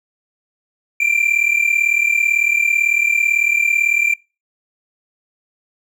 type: tone pair together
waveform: triangle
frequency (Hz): 2349 / 2387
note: D7 / D7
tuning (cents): 0 / +28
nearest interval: unison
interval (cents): 28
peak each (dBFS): -15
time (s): 1-4.14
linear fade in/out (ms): 5
effects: noise-tail reverb RT60 0.3 s tail -25 dB re dry